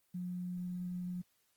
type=tone with quantisation; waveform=sine; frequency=179.2 Hz; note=F3; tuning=45 cents sharp; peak=-37 dBFS; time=0.14-1.22 s; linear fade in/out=10 ms; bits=11; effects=white hiss -75 dBFS RMS until 1.56 s + Opus 24 kbps